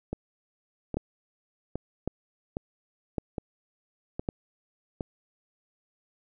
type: two click trains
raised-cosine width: 2 ms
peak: -15 / -18 dBFS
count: 4 / 7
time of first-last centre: 0.97-4.289 / 0.13-5.008 s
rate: 0.904 / 1.23 Hz
effects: none